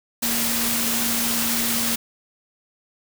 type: tone in noise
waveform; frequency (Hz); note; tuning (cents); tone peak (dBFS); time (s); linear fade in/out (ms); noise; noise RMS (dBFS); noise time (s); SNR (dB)
sine; 233.1; A#3; 0; -28; 0.22-1.96; 10; white; -23; 0.22-1.96; -8
effects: none